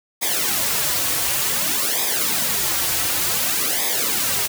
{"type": "noise with flanger", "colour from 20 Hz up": "white", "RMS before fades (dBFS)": -21, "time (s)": [0.21, 4.48], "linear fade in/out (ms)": 20, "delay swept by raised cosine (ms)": [0.69, 4.99], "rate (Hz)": 0.55, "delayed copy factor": -0.8, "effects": []}